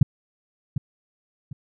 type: tone with echo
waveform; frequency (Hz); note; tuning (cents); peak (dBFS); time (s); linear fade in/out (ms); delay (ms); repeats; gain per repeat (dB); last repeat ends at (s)
sine; 135.9; C#3; -34; -8; 0.01-0.03; 5; 750; 2; -11; 1.53
effects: none